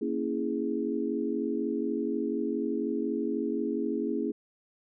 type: chord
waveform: sine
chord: A# half-diminished seventh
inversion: none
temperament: equal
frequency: 233.1 / 277.2 / 329.6 / 415.3 Hz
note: A#3 / C#4 / E4 / G#4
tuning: 0 / 0 / 0 / 0 cents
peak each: -33 dBFS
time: 0.01-4.32 s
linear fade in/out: 10 ms
effects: none